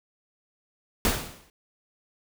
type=noise with exponential decay; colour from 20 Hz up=pink; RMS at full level=-21 dBFS; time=1.05-1.5 s; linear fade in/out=1 ms; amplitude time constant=96 ms; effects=none